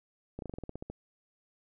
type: slowing click train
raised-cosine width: 2 ms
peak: -26 dBFS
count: 11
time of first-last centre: 0.39-0.9 s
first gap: 32 ms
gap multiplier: 1.1
effects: none